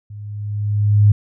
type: tone with level ramp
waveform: sine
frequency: 103.83 Hz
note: G#2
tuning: in tune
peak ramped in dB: -31 to -6 dBFS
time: 0.1-1.12 s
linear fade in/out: 5 ms
effects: none